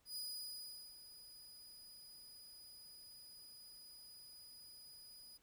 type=tone with ADSR envelope; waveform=sawtooth; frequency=4942 Hz; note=D#8; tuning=13 cents flat; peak=-40 dBFS; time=0.05-5.38 s; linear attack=110 ms; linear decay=770 ms; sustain=-13 dB; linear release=19 ms; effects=pink hiss -75 dBFS RMS until 5.42 s